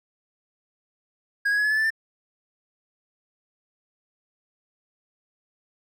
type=tone with pitch steps; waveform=triangle; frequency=1640 / 1662.9 / 1686.1 / 1709.6 / 1733.5 / 1757.7 / 1782.2 Hz; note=G#6 / G#6 / G#6 / G#6 / A6 / A6 / A6; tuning=-22 / +2 / +26 / +50 / -26 / -2 / +22 cents; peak=-18 dBFS; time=1.45-1.905 s; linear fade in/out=10 ms; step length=65 ms; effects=none